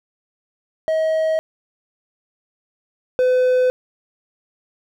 triangle tone pair in turn, 636 / 506.1 Hz, D#5 / B4, +38 / +42 cents, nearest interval major third, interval 396 cents, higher first, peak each -14 / -11 dBFS, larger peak second, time 0.88-1.39 / 3.19-3.7 s, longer neither, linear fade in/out 0 ms, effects none

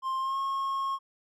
triangle tone with pitch glide, 1055 to 1085.3 Hz, C6 to C#6, +14 to -37 cents, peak -26 dBFS, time 0.02-0.99 s, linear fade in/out 50 ms, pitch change +49 cents, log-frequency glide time 0.19-0.38 s, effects none

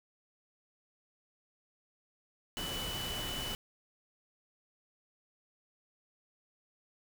sine tone in noise, 2978 Hz, F#7, 11 cents sharp, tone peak -39 dBFS, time 2.57-3.55 s, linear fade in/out 0 ms, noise pink, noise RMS -40 dBFS, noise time 2.57-3.55 s, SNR -2 dB, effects none

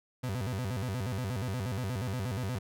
35% pulse tone with vibrato, 110.2 Hz, A2, 3 cents sharp, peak -30 dBFS, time 0.23-2.59 s, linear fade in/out 10 ms, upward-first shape square, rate 8.4 Hz, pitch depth 240 cents each way, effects none

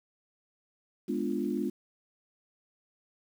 sine chord, G# diminished seventh, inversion none, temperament equal, 207.7 / 246.9 / 293.7 / 349.2 Hz, G#3 / B3 / D4 / F4, 0 / 0 / 0 / 0 cents, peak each -34 dBFS, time 1.08-1.7 s, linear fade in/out 10 ms, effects 9-bit

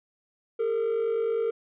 triangle tone pair together, 406.6 / 456.4 Hz, G#4 / A#4, -37 / -37 cents, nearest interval major second, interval 200 cents, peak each -28 / -22 dBFS, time 0.59-1.51 s, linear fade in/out 10 ms, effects tanh soft clip ceiling -18 dBFS + resampled to 8000 Hz

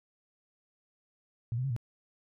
sine tone with pitch steps, 116.3 / 127.2 / 136.8 / 117.6 Hz, A#2 / C3 / C#3 / A#2, -4 / -48 / -23 / +16 cents, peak -29 dBFS, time 1.52-1.764 s, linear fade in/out 0 ms, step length 61 ms, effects none

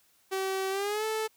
sawtooth tone with pitch glide, 383.1 to 437.5 Hz, G4 to A4, -40 to -10 cents, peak -25 dBFS, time 0.31-1.28 s, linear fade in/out 20 ms, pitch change +230 cents, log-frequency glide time 0.7-1.05 s, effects white hiss -66 dBFS RMS until 1.36 s

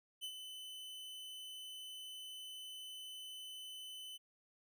45% pulse tone with ADSR envelope, 3024 Hz, F#7, 37 cents sharp, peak -40 dBFS, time 0.21-4.18 s, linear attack 31 ms, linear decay 71 ms, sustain -7 dB, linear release 21 ms, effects none

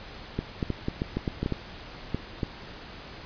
clicks, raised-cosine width 3 ms, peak -14 dBFS, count 12, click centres 0.39 / 0.628 / 0.703 / 0.884 / 1.019 / 1.17 / 1.278 / 1.43 / 1.461 / 1.523 / 2.146 / 2.432 s, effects pink hiss -43 dBFS RMS until 3.25 s + resampled to 11025 Hz

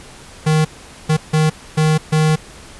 square tone bursts at uneven times, 155.7 Hz, D#3, 2 cents sharp, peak -12 dBFS, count 5, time 0.46-0.65 / 1.09-1.17 / 1.33-1.5 / 1.77-1.98 / 2.12-2.36 s, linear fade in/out 10 ms, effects pink hiss -39 dBFS RMS until 2.79 s + resampled to 24000 Hz

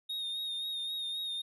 triangle tone with vibrato, 3706 Hz, A#7, 11 cents flat, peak -33 dBFS, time 0.09-1.42 s, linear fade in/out 10 ms, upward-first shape sine, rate 3.8 Hz, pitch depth 35 cents each way, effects none

